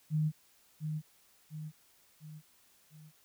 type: tone with echo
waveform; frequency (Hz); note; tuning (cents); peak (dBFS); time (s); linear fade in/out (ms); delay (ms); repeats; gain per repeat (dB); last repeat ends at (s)
sine; 154.1; D#3; -16; -27; 0.1-0.32; 50; 700; 4; -6; 3.12
effects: white hiss -66 dBFS RMS until 3.24 s